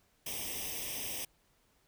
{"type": "noise with comb filter", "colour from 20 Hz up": "white", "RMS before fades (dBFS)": -39, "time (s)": [0.26, 1.25], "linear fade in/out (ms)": 5, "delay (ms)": 0.35, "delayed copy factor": 0.9, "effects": ["pink hiss -71 dBFS RMS until 1.87 s"]}